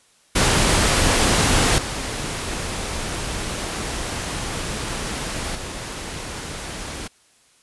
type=noise with level steps; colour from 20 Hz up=pink; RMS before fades=-17 / -27 / -31 dBFS; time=0.35-7.08 s; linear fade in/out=10 ms; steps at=1.78 / 5.55 s; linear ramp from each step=2 ms; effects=white hiss -57 dBFS RMS until 7.62 s + resampled to 24000 Hz